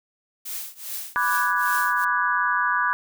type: noise with tremolo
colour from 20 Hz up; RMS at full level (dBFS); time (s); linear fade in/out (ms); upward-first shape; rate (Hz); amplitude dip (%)
blue; -30; 0.45-2.05; 10; triangle; 2.5; 95
type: chord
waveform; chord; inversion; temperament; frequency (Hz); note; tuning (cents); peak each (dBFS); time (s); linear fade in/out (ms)
sine; G# half-diminished seventh; first; equal; 987.8 / 1174.7 / 1480 / 1661.2; B5 / D6 / F#6 / G#6; 0 / 0 / 0 / 0; -25; 1.16-2.93; 0
effects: none